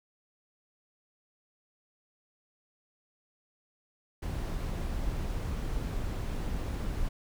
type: noise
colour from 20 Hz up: brown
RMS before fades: -33 dBFS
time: 4.22-7.09 s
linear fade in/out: 10 ms
effects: none